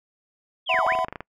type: linear two-way sweep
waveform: sine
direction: down then up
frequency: 3453 to 580 to 2998 Hz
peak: -21 dBFS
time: 0.66-0.96 s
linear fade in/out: 50 ms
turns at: 0.85 s
type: chord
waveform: triangle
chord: E suspended second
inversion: none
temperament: equal with one note detuned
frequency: 659.3 / 740 / 1009.7 Hz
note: E5 / F#5 / B5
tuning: 0 / 0 / +38 cents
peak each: -24 dBFS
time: 0.69-1.05 s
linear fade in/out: 5 ms
type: clicks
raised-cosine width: 0.5 ms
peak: -18 dBFS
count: 11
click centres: 0.744 / 0.789 / 0.866 / 0.922 / 0.952 / 0.989 / 1.046 / 1.084 / 1.126 / 1.158 / 1.206 s
effects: noise-tail reverb RT60 0.1 s tail -26 dB re dry